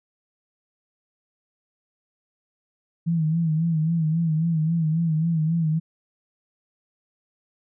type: tone with vibrato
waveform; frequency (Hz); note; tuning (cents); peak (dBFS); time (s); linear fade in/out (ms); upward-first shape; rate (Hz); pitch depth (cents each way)
sine; 161.7; E3; -33; -19; 3.06-5.8; 20; sine; 3.7; 77
effects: none